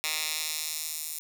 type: tone with high-pass filter sweep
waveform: 10% pulse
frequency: 155.56 Hz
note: D#3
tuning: in tune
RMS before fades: -33 dBFS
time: 0.04-1.19 s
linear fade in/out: 0 ms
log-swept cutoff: 2600 to 8800 Hz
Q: 0.8
effects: none